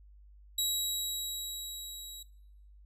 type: tone with level ramp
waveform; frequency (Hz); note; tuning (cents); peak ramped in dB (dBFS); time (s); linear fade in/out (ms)
20% pulse; 3867; B7; -37; -22 to -38; 0.58-2.23; 5
effects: noise-tail reverb RT60 0.8 s tail -20 dB re dry + added 50 Hz sine -53 dBFS peak until 2.85 s